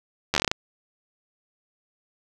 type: slowing click train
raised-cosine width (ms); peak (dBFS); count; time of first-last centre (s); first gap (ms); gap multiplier
0.2; -4; 9; 0.34-0.515; 11; 1.19
effects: none